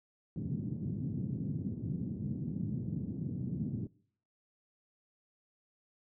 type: band-pass noise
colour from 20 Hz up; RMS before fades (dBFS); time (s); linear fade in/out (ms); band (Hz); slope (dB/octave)
pink; -37; 0.36-3.87; 2; 110 to 250; 24
effects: noise-tail reverb RT60 0.6 s tail -23 dB re dry